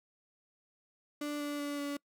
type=tone with pitch steps; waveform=35% pulse; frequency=293.7 / 291 / 288.3 / 285.7 Hz; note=D4 / D4 / D4 / D4; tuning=0 / -16 / -32 / -48 cents; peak=-33 dBFS; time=1.21-1.97 s; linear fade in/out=5 ms; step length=190 ms; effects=noise-tail reverb RT60 0.1 s tail -24 dB re dry